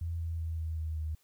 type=tone with pitch steps; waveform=sine; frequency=83.8 / 82.6 / 81.41 / 80.25 / 79.1 / 77.96 Hz; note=E2 / E2 / E2 / E2 / D#2 / D#2; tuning=+29 / +4 / -21 / -46 / +29 / +4 cents; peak=-32 dBFS; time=0.01-1.15 s; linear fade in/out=5 ms; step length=190 ms; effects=white hiss -70 dBFS RMS until 1.23 s